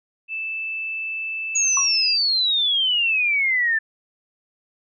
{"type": "tone", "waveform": "sine", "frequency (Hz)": 2637, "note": "E7", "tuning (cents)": 0, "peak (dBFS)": -25, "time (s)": [0.28, 2.18], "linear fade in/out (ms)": 50}
{"type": "exponential sweep", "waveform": "sine", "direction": "down", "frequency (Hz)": [6760, 1753], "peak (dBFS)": -17, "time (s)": [1.55, 3.79], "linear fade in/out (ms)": 10}
{"type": "tone with exponential decay", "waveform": "sine", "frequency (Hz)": 1090, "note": "C#6", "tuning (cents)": -29, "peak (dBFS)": -19, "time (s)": [1.77, 1.91], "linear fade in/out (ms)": 2, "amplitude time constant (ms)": 30}
{"effects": []}